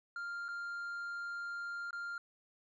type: tone with dropouts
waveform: triangle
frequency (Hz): 1396.9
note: F6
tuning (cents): 0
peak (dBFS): -37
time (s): 0.16-2.18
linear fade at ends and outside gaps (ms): 2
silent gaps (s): 0.483-0.487 / 1.908-1.929
effects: resampled to 16000 Hz